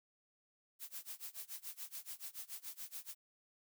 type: noise with tremolo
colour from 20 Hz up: blue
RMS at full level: -45 dBFS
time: 0.79-3.15 s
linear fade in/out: 50 ms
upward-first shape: sine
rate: 7 Hz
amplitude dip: 95%
effects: none